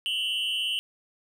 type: tone with amplitude modulation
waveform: triangle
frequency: 2960 Hz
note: F#7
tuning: in tune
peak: -20 dBFS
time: 0.06-0.79 s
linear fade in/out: 0 ms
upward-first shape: sine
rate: 217 Hz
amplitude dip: 100%
effects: none